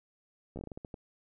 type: slowing click train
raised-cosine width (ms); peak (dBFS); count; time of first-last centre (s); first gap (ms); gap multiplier
2; -28; 10; 0.56-0.942; 13; 1.28
effects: none

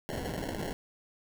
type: noise with sample-and-hold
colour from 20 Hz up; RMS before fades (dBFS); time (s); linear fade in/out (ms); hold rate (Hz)
violet; -36; 0.09-0.73; 0; 1225
effects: none

